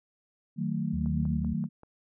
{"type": "chord", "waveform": "sine", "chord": "D# diminished", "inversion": "none", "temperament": "just", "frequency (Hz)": [155.56, 186.68, 224], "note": ["D#3", "F#3", "A3"], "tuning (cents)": [0, 16, 31], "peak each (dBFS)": -32, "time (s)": [0.56, 1.69], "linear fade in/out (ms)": 50}
{"type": "harmonic tone", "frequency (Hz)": 77, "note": "D#2", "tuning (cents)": -17, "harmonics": [1, 2, 3], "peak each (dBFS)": [-32, -38, -42], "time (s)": [0.93, 1.54], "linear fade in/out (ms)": 10}
{"type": "click train", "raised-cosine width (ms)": 1, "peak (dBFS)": -36, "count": 5, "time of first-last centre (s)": [1.06, 1.834], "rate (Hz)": 5.17}
{"effects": []}